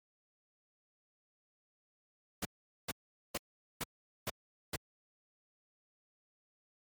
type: noise bursts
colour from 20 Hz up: pink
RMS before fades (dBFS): -36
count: 6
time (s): 2.42-4.762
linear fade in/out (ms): 5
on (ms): 32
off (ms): 430
effects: high-pass 80 Hz 12 dB/octave + MP3 96 kbps